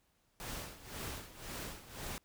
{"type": "noise with tremolo", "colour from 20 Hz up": "pink", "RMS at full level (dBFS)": -42, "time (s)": [0.4, 2.18], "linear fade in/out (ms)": 0, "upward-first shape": "sine", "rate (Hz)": 1.9, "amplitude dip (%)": 80, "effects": ["pink hiss -75 dBFS RMS until 2.24 s"]}